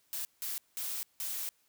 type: noise bursts at uneven times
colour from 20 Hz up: blue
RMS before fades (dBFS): -37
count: 4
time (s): 0.13-0.25 / 0.42-0.58 / 0.77-1.03 / 1.2-1.49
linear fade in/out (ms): 0
effects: white hiss -71 dBFS RMS until 1.68 s